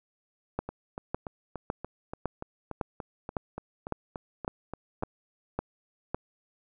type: two click trains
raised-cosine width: 1 ms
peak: -15 / -22 dBFS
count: 11 / 16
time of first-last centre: 0.59-6.146 / 0.69-5.025 s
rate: 1.8 / 3.46 Hz
effects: none